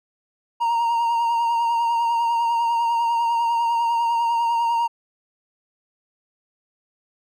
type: tone with vibrato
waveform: triangle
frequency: 932.3 Hz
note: A#5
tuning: in tune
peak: -16 dBFS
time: 0.6-4.88 s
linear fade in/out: 20 ms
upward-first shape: triangle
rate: 10 Hz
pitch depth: 32 cents each way
effects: none